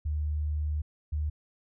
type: tone pair in turn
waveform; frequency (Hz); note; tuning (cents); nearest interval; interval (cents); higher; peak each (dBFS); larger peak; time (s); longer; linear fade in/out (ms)
sine; 75.4 / 75.4; D2 / D2; +46 / +46; unison; 0; neither; -27 / -27; neither; 0.05-0.82 / 1.12-1.3; first; 10
effects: none